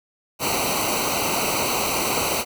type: noise with comb filter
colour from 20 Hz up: pink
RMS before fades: -23 dBFS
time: 0.39-2.45 s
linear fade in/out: 50 ms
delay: 0.58 ms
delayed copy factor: -0.95
effects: none